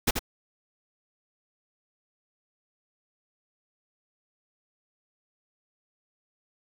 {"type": "noise with echo", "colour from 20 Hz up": "pink", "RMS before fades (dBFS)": -22, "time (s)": [0.07, 0.11], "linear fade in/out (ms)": 10, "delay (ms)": 83, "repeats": 1, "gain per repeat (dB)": -6, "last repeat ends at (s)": 0.193, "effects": []}